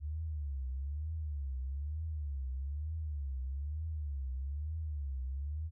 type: tone with vibrato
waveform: sine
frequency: 71.9 Hz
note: D2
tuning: 36 cents flat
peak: -35 dBFS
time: 0-5.71 s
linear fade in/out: 50 ms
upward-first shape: triangle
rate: 1.1 Hz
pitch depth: 210 cents each way
effects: none